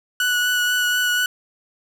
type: tone with vibrato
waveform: 30% pulse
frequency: 1474 Hz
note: F#6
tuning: 7 cents flat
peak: -15 dBFS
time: 0.2-1.26 s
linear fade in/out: 2 ms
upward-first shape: triangle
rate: 4.1 Hz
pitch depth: 16 cents each way
effects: none